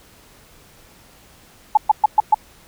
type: tone bursts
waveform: sine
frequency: 855 Hz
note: A5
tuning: 50 cents flat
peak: -7 dBFS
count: 5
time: 1.75-2.345 s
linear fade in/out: 5 ms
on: 23 ms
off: 120 ms
effects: pink hiss -49 dBFS RMS until 2.67 s